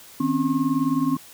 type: tone cluster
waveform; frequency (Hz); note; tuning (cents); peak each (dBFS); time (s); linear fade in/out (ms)
sine; 158.2 / 257.8 / 277.1 / 1077; D#3 / C4 / C#4 / C6; +29 / -26 / -1 / +50; -30 / -22 / -23 / -30; 0.2-1.17; 5
effects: white hiss -46 dBFS RMS until 1.33 s